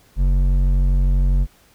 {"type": "tone with hard clipping", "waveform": "sine", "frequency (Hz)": 46.25, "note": "F#1", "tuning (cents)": 0, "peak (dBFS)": -15, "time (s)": [0.16, 1.47], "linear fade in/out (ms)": 50, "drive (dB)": 8, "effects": ["pink hiss -54 dBFS RMS until 1.74 s"]}